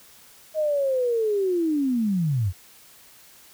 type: linear sweep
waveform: sine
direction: down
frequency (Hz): 632 to 83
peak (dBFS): -20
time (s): 0.54-2.53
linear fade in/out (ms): 50
effects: white hiss -51 dBFS RMS until 3.53 s